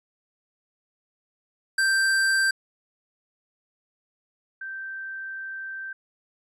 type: tone pair in turn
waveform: square / sine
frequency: 1569 / 1561.8 Hz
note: G6 / G6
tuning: +1 / -7 cents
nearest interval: unison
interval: 8 cents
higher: first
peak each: -20 / -32 dBFS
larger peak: first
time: 1.78-2.51 / 4.61-5.93 s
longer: second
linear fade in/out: 5 ms
effects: resampled to 24000 Hz